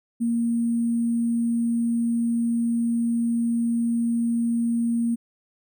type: tone with sample-and-hold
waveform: sine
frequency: 233.5 Hz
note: A#3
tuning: 3 cents sharp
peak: -20 dBFS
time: 0.2-5.16 s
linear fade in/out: 20 ms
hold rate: 8820 Hz
effects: none